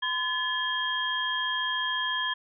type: tone cluster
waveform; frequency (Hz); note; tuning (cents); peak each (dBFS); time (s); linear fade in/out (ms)
sine; 1019 / 1721 / 3227; C6 / A6 / G7; -46 / -39 / +50; -32 / -30 / -30; 0.02-2.34; 10
effects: none